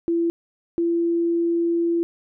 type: tone pair in turn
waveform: sine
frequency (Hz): 337.2 / 338.7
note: E4 / E4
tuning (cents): +39 / +47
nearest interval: unison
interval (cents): 8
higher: second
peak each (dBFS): -18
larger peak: neither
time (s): 0.08-0.3 / 0.78-2.03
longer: second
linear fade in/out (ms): 0
effects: none